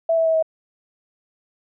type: tone with pitch steps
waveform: sine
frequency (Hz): 659.3 / 652.9 / 646.5 / 640.2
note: E5 / E5 / E5 / D#5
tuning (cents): 0 / -17 / -34 / +49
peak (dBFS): -15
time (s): 0.09-0.426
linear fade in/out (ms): 5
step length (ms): 84
effects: none